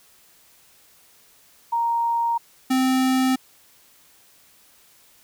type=tone pair in turn; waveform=sine / square; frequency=932.3 / 259.9 Hz; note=A#5 / C4; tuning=0 / -11 cents; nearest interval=octave + minor seventh; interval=2211 cents; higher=first; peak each=-19 / -18 dBFS; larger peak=second; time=1.72-2.38 / 2.7-3.36 s; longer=neither; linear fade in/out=10 ms; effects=white hiss -55 dBFS RMS until 5.23 s